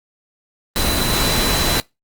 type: tone in noise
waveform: sine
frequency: 4000 Hz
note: B7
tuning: 21 cents sharp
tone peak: -23 dBFS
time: 0.76-1.8 s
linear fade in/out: 0 ms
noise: pink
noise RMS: -18 dBFS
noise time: 0.76-1.8 s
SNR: -8 dB
effects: noise-tail reverb RT60 0.2 s tail -23 dB re dry + Opus 24 kbps